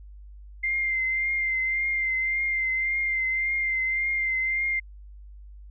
sine tone with vibrato, 2093 Hz, C7, in tune, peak -23 dBFS, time 0.63-4.8 s, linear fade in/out 10 ms, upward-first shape triangle, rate 1.8 Hz, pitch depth 31 cents each way, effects added 50 Hz sine -42 dBFS peak until 5.7 s

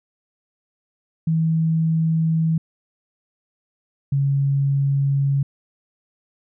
sine tone pair in turn, 161.6 / 139.02 Hz, E3 / C#3, -34 / +5 cents, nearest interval minor third, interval 261 cents, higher first, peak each -16 dBFS, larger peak neither, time 1.27-2.58 / 4.12-5.43 s, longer neither, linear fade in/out 5 ms, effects none

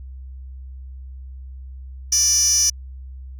15% pulse tone with high-pass filter, 587.3 Hz, D5, in tune, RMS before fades -17 dBFS, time 2.12-2.7 s, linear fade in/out 5 ms, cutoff 5700 Hz, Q 9.2, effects added 65 Hz sine -33 dBFS peak until 3.39 s

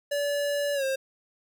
square tone with pitch glide, 575 to 533.4 Hz, D5 to C5, -37 to +33 cents, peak -26 dBFS, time 0.11-0.96 s, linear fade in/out 10 ms, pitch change -130 cents, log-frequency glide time 0.74-0.84 s, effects none

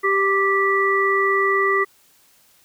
harmonic tone, 392 Hz, G4, in tune, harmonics 1 / 3 / 5, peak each -20 / -20 / -20 dBFS, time 0.03-1.85 s, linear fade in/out 20 ms, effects white hiss -56 dBFS RMS until 2.64 s

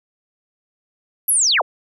sine linear sweep, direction down, 11900 to 344.7 Hz, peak -13 dBFS, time 1.28-1.62 s, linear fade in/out 10 ms, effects none

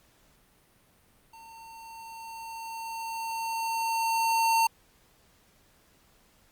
square tone with level ramp, 907 Hz, A#5, 48 cents flat, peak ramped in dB -48 to -21 dBFS, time 1.33-4.67 s, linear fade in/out 5 ms, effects pink hiss -63 dBFS RMS until 6.51 s + Opus 48 kbps

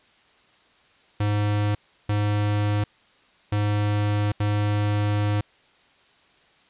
square tone bursts at uneven times, 103.83 Hz, G#2, in tune, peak -21 dBFS, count 4, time 1.2-1.75 / 2.09-2.84 / 3.52-4.32 / 4.4-5.41 s, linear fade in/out 5 ms, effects white hiss -58 dBFS RMS until 6.69 s + resampled to 8000 Hz

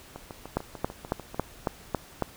two click trains, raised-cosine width 1 ms, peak -11 / -24 dBFS, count 7 / 9, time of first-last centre 0.57-2.223 / 0.16-1.345 s, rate 3.63 / 6.75 Hz, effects pink hiss -50 dBFS RMS until 2.36 s

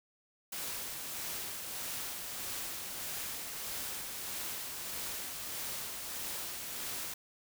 white noise with tremolo, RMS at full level -39 dBFS, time 0.52-7.14 s, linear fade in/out 5 ms, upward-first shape sine, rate 1.6 Hz, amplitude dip 30%, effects none

